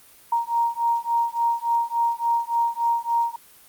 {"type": "beating tone pair", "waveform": "sine", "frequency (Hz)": [932.3, 935.8], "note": ["A#5", "A#5"], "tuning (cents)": [0, 6], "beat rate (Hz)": 3.5, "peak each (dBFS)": -23, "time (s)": [0.32, 3.36], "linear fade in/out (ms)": 5, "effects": ["white hiss -51 dBFS RMS until 3.68 s", "Opus 32 kbps"]}